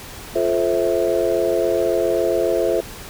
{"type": "chord", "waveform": "sine", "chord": "F major seventh", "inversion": "none", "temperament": "just", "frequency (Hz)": [349.2, 436.5, 523.8, 654.8], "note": ["F4", "A4", "C5", "E5"], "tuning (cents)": [0, -14, 2, -12], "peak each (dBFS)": -21, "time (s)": [0.35, 2.81], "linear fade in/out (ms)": 10, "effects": ["tanh soft clip ceiling -7 dBFS", "pink hiss -36 dBFS RMS until 3.09 s"]}